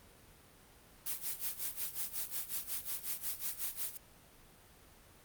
blue noise with tremolo, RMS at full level -36 dBFS, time 1.06-3.97 s, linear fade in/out 0 ms, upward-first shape sine, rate 5.5 Hz, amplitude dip 85%, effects pink hiss -60 dBFS RMS until 5.24 s + Opus 32 kbps

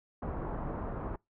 pink low-pass noise, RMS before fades -37 dBFS, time 0.22-1.16 s, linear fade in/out 5 ms, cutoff 1200 Hz, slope 24 dB/octave, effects noise-tail reverb RT60 0.2 s tail -24 dB re dry

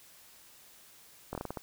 slowing click train, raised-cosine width 1 ms, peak -22 dBFS, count 7, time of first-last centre 1.33-1.572 s, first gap 21 ms, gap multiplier 1.26, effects white hiss -57 dBFS RMS until 1.62 s

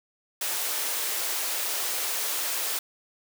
white high-pass noise, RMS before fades -29 dBFS, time 0.41-2.79 s, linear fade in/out 5 ms, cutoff 360 Hz, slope 24 dB/octave, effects none

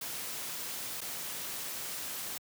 white noise with dropouts, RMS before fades -39 dBFS, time 0.01-2.38 s, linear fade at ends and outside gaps 5 ms, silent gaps 1.007-1.014 s, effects high-pass 100 Hz 12 dB/octave

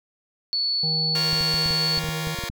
sine tone, 4435 Hz, C#8, in tune, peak -21 dBFS, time 0.53-1.99 s, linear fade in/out 0 ms
harmonic tone, 158.4 Hz, D#3, 31 cents sharp, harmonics 1 / 3 / 5, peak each -28 / -38 / -42 dBFS, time 0.83-2.35 s, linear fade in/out 5 ms
5% pulse chord, Bb minor, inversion second, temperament just, 349.6 / 466.2 / 559.4 Hz, F4 / Bb4 / Db5, +2 / 0 / +16 cents, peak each -22 dBFS, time 1.15-2.49 s, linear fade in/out 2 ms
clicks, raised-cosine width 5 ms, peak -21 dBFS, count 12, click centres 1.331 / 1.409 / 1.541 / 1.66 / 1.707 / 1.977 / 2.041 / 2.089 / 2.272 / 2.388 / 2.438 / 2.499 s
effects none

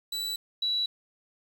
40% pulse / sine tone pair in turn, 3951 / 3926 Hz, B7 / B7, 0 / -11 cents, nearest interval unison, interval 11 cents, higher first, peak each -29 / -25 dBFS, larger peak second, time 0.12-0.36 / 0.62-0.86 s, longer neither, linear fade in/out 5 ms, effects 9-bit

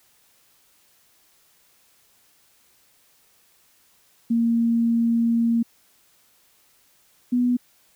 sine tone pair in turn, 231.9 / 245.7 Hz, A#3 / B3, -9 / -9 cents, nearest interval minor second, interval 100 cents, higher second, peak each -17 dBFS, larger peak neither, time 4.3-5.63 / 7.32-7.57 s, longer first, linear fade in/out 10 ms, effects white hiss -60 dBFS RMS until 7.95 s

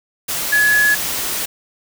sine tone in noise, 1694 Hz, G#6, 34 cents sharp, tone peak -11 dBFS, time 0.52-0.95 s, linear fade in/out 10 ms, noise white, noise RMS -22 dBFS, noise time 0.28-1.46 s, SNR +8 dB, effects none

